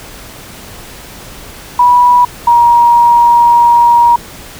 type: tone pair in turn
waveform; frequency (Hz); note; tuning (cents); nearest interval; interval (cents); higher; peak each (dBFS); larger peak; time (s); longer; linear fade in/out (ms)
sine; 977 / 948.1; B5 / A#5; -19 / +29; minor second; 52; first; -3; neither; 1.79-2.25 / 2.47-4.16; second; 5
effects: pink hiss -31 dBFS RMS until 4.59 s